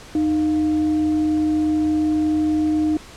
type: tone with frequency modulation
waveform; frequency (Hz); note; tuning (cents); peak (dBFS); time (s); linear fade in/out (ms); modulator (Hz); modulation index
sine; 307.6; D#4; -20; -16; 0.15-2.97; 2; 391; 0.24
effects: pink hiss -41 dBFS RMS until 3.16 s + low-pass 8000 Hz 12 dB/octave